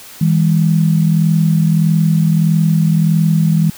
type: tone pair together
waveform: sine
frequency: 161.6 / 203.2 Hz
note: E3 / G#3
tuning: -34 / -38 cents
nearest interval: major third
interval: 396 cents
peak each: -10 / -16 dBFS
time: 0.21-3.7 s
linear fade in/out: 5 ms
effects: white hiss -36 dBFS RMS until 3.77 s